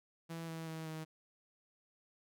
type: tone with pitch steps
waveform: sawtooth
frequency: 165.2 / 162.83 / 160.5 / 158.2 Hz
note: E3 / E3 / E3 / D#3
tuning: +4 / -21 / -46 / +29 cents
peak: -38 dBFS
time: 0.29-1.05 s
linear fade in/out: 20 ms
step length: 190 ms
effects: none